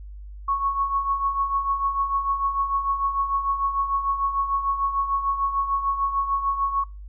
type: tone with tremolo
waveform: sine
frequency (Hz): 1106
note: C#6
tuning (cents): -4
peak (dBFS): -18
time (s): 0.48-6.84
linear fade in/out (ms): 5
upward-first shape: triangle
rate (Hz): 6.7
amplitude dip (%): 70
effects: noise-tail reverb RT60 0.3 s tail -25 dB re dry + added 50 Hz sine -36 dBFS peak until 7.08 s